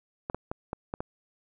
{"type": "clicks", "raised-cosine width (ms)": 1, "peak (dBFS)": -18, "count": 6, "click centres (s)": [0.299, 0.346, 0.515, 0.731, 0.939, 1.005], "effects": []}